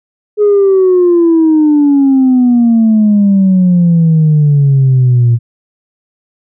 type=exponential sweep; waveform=sine; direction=down; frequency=422 to 116 Hz; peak=-3 dBFS; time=0.37-5.39 s; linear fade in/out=50 ms; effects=tanh soft clip ceiling -2 dBFS